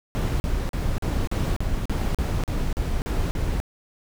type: noise bursts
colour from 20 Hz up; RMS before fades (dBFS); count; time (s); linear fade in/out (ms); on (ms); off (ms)
brown; -24; 12; 0.15-3.601; 0; 250; 41
effects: none